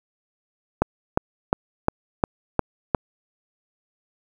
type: click train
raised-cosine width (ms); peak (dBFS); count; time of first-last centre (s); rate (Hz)
1; -3; 7; 0.82-2.948; 2.82
effects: 7-bit